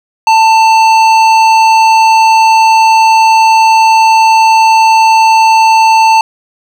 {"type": "tone with hard clipping", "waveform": "sine", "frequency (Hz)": 890, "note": "A5", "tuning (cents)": 20, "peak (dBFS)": -5, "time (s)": [0.27, 6.21], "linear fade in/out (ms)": 2, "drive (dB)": 12, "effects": []}